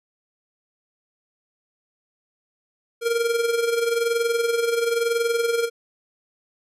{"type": "tone with amplitude modulation", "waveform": "square", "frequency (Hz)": 466.2, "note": "A#4", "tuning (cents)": 0, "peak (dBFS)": -18, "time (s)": [3.01, 5.7], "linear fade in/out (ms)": 50, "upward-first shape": "sine", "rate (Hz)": 21, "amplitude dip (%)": 60, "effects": ["resampled to 32000 Hz"]}